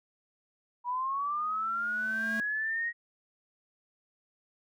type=linear sweep; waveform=sine; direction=up; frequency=963 to 1893 Hz; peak=-29 dBFS; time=0.84-2.93 s; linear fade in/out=50 ms
type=tone with exponential growth; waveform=square; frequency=220 Hz; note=A3; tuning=in tune; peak=-34 dBFS; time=1.11-2.4 s; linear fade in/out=0 ms; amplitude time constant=280 ms
effects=none